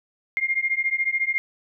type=beating tone pair; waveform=sine; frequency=2114 / 2128 Hz; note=C7 / C7; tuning=+17 / +29 cents; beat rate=14 Hz; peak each=-24 dBFS; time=0.37-1.38 s; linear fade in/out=0 ms; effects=none